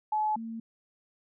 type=tone pair in turn; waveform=sine; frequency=856 / 226.7 Hz; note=A5 / A#3; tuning=-48 / -48 cents; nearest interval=octave + major seventh; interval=2300 cents; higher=first; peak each=-25 / -35 dBFS; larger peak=first; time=0.12-0.36 / 0.36-0.6 s; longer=neither; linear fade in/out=5 ms; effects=none